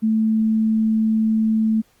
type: tone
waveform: sine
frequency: 220 Hz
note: A3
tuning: in tune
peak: -15 dBFS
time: 0.02-1.82 s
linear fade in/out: 20 ms
effects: pink hiss -59 dBFS RMS until 2 s + Opus 32 kbps